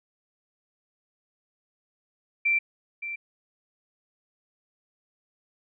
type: tone with echo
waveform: sine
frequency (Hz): 2349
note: D7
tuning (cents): 0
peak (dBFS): -20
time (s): 2.45-2.59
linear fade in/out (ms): 10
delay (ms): 570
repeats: 1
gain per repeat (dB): -11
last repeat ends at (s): 3.16
effects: none